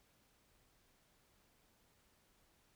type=silence; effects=pink hiss -73 dBFS RMS until 2.75 s